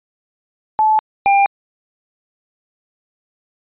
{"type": "tone pair in turn", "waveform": ["sine", "square"], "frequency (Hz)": [866, 796.3], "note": ["A5", "G5"], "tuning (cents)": [-28, 27], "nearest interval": "minor second", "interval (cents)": 145, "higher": "first", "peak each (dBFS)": -10, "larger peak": "neither", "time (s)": [[0.79, 0.99], [1.26, 1.46]], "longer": "neither", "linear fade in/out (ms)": 0, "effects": ["resampled to 8000 Hz"]}